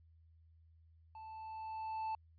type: tone with level ramp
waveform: triangle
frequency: 880 Hz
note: A5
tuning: in tune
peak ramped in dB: -47 to -34 dBFS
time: 1.15-2.15 s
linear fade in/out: 2 ms
effects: added 81 Hz sine -62 dBFS peak until 2.38 s + resampled to 11025 Hz